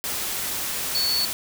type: tone in noise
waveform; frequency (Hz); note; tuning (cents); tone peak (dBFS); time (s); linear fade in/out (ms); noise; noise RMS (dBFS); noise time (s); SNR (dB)
sine; 4435; C#8; 0; -21; 0.95-1.25; 0; white; -28; 0.04-1.33; +4
effects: none